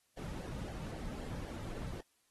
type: noise with flanger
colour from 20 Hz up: brown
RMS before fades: -43 dBFS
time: 0.17-2.01 s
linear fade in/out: 5 ms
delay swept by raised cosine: 0.78 to 2.88 ms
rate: 3.8 Hz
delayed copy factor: -0.6
effects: white hiss -75 dBFS RMS until 2.3 s + AAC 32 kbps